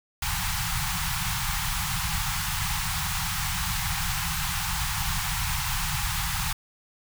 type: band-stop noise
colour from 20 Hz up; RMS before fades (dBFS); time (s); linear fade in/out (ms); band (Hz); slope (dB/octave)
pink; -28; 0.22-6.53; 5; 180 to 770; 96
effects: none